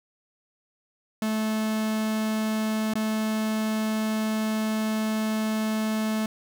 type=tone with dropouts; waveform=45% pulse; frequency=217.7 Hz; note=A3; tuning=18 cents flat; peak=-24 dBFS; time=1.22-6.26 s; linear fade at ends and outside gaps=2 ms; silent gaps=2.937-2.954 s; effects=none